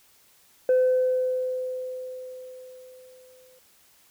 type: tone with exponential decay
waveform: sine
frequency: 510 Hz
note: C5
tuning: 44 cents flat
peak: -14 dBFS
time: 0.69-3.59 s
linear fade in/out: 2 ms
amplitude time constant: 630 ms
effects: tanh soft clip ceiling -15 dBFS + white hiss -59 dBFS RMS until 4.1 s